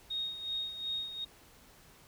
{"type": "tone with tremolo", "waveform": "sine", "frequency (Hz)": 3729, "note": "A#7", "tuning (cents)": 0, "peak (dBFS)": -32, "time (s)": [0.1, 1.25], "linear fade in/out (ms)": 10, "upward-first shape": "sine", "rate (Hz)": 2.7, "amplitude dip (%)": 65, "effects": ["pink hiss -59 dBFS RMS until 2.07 s"]}